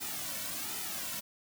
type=noise with flanger; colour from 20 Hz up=white; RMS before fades=-38 dBFS; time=0-1.21 s; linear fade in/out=20 ms; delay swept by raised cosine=1.8 to 2.47 ms; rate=1.3 Hz; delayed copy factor=-0.8; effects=none